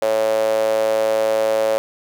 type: tone with high-pass filter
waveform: sawtooth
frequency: 110 Hz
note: A2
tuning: in tune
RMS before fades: -18 dBFS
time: 0.02-1.78 s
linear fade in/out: 0 ms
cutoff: 550 Hz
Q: 8.2
effects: none